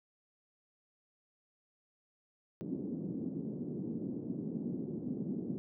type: band-pass noise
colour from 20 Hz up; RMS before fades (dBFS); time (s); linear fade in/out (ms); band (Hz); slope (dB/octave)
pink; -39; 2.61-5.58; 0; 180 to 320; 24
effects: none